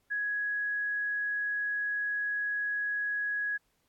sine tone, 1669 Hz, G#6, 8 cents sharp, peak -29 dBFS, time 0.1-3.58 s, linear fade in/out 20 ms, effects pink hiss -74 dBFS RMS until 3.88 s + AAC 64 kbps

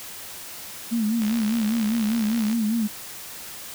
sine tone with vibrato, 221.8 Hz, A3, 14 cents sharp, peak -20 dBFS, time 0.91-2.88 s, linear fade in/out 20 ms, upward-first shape sine, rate 5 Hz, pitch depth 100 cents each way
click train, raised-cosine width 0.2 ms, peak -17 dBFS, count 87, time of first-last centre 1.22-2.529 s, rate 65.7 Hz
effects white hiss -38 dBFS RMS until 3.74 s

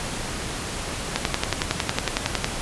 click train, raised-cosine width 0.2 ms, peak -3 dBFS, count 15, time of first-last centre 1.16-2.444 s, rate 10.9 Hz, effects pink hiss -30 dBFS RMS until 2.61 s + resampled to 24000 Hz

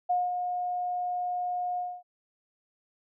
sine tone with ADSR envelope, 718 Hz, F5, 48 cents sharp, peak -22 dBFS, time 0.09-2.03 s, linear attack 14 ms, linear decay 200 ms, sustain -6 dB, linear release 250 ms, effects none

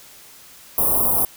white band-stop noise, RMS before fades -18 dBFS, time 0.78-1.25 s, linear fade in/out 0 ms, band 1100 to 10000 Hz, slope 48 dB/octave, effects white hiss -45 dBFS RMS until 1.36 s

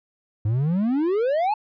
triangle exponential sweep, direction up, 100.9 to 880 Hz, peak -17 dBFS, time 0.45-1.54 s, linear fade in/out 5 ms, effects resampled to 11025 Hz

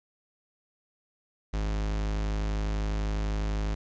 45% pulse tone, 52 Hz, G#1, 3 cents sharp, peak -27 dBFS, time 1.53-3.75 s, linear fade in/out 10 ms, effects resampled to 16000 Hz + 10-bit

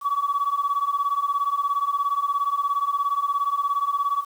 sine beating tone pair, 1125 / 1142 Hz, C#6 / D6, +25 / -49 cents, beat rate 17 Hz, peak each -24 / -22 dBFS, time 0.01-4.25 s, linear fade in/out 50 ms, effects tanh soft clip ceiling -15 dBFS + 8-bit

